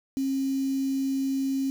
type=tone with quantisation; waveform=sine; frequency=269.6 Hz; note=C#4; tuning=48 cents flat; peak=-24 dBFS; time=0.17-1.7 s; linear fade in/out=0 ms; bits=7; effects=none